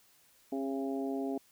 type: harmonic tone with a mistuned harmonic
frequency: 135.7 Hz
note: C#3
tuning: 36 cents flat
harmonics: 2 / 3 / 4 / 5 / 6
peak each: -34 / -38 / -47 / -41 / -48 dBFS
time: 0.52-1.38 s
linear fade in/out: 5 ms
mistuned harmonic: 4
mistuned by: +16 cents
effects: white hiss -65 dBFS RMS until 1.51 s